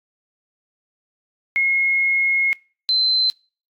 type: tone pair in turn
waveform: sine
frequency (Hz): 2161 / 4079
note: C#7 / C8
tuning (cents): -45 / -45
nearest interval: major seventh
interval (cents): 1100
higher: second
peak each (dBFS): -15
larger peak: neither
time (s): 1.56-2.53 / 2.89-3.3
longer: first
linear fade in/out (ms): 0
effects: noise-tail reverb RT60 0.4 s tail -26 dB re dry + AAC 64 kbps